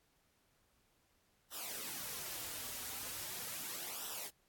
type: noise with flanger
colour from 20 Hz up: white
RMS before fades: -44 dBFS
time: 1.5-4.31 s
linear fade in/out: 50 ms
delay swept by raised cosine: 0.44 to 5.84 ms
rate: 0.39 Hz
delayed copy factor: -0.7
effects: pink hiss -75 dBFS RMS until 4.48 s + AAC 64 kbps